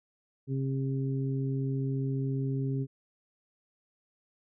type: harmonic tone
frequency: 134.7 Hz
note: C#3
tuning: 49 cents flat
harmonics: 1 / 2 / 3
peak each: -29 / -35 / -39 dBFS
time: 0.47-2.87 s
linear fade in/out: 50 ms
effects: none